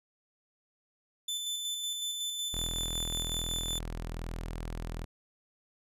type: tone with tremolo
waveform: sawtooth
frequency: 3520 Hz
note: A7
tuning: in tune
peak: -29 dBFS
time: 1.28-3.79 s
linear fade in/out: 5 ms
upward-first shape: square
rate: 5.4 Hz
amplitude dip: 30%
type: tone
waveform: sawtooth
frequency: 41.2 Hz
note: E1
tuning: in tune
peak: -32 dBFS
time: 2.53-5.05 s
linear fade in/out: 10 ms
effects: resampled to 32000 Hz